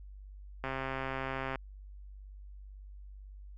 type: click train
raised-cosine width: 0.5 ms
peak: -21 dBFS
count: 123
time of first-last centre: 0.64-1.557 s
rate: 133 Hz
effects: added 49 Hz sine -46 dBFS peak until 3.57 s